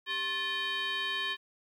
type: tone with frequency modulation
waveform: sine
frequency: 2426 Hz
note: D#7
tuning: 44 cents flat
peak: -29 dBFS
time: 0.06-1.37 s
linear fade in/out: 50 ms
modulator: 677 Hz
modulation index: 1.9
effects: tanh soft clip ceiling -27 dBFS + 11-bit